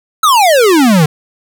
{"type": "exponential sweep", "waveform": "square", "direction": "down", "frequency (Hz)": [1339, 144.6], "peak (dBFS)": -6, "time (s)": [0.23, 1.06], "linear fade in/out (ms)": 5, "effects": []}